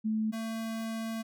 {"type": "tone pair in turn", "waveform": ["sine", "square"], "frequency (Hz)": [217.9, 224.5], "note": ["A3", "A3"], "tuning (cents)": [-17, 35], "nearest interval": "minor second", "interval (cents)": 52, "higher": "second", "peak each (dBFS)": [-27, -34], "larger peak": "first", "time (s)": [[0.04, 0.32], [0.32, 1.23]], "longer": "second", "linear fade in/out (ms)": 20, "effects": []}